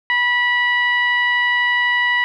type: tone with low-pass filter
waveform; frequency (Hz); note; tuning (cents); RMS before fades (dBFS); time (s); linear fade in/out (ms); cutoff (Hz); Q
15% pulse; 976; B5; -21; -17; 0.1-2.24; 0; 2200; 3.8
effects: none